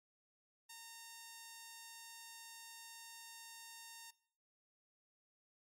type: tone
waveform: 5% pulse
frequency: 918 Hz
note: A#5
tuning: 27 cents flat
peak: -40 dBFS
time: 0.69-4.11 s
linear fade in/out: 10 ms
effects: noise-tail reverb RT60 0.6 s tail -20 dB re dry + MP3 64 kbps